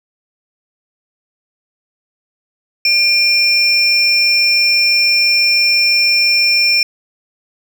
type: tone pair together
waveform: triangle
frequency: 2400 / 5377 Hz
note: D7 / E8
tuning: +37 / +33 cents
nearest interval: octave + major second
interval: 1396 cents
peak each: -10 dBFS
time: 2.85-6.83 s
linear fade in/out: 2 ms
effects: tanh soft clip ceiling -3 dBFS